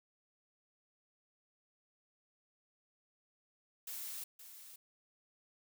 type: noise with echo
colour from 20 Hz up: blue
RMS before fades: -44 dBFS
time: 3.87-4.24 s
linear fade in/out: 5 ms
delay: 520 ms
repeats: 1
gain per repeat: -10 dB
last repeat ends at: 4.76 s
effects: none